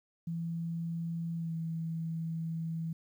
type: tone with pitch glide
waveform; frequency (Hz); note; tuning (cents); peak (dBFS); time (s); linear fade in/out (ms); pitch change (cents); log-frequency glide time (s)
sine; 166.9 to 163.47; E3 to E3; +22 to -14; -33; 0.27-2.93; 5; -36; 1.36-1.54
effects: 11-bit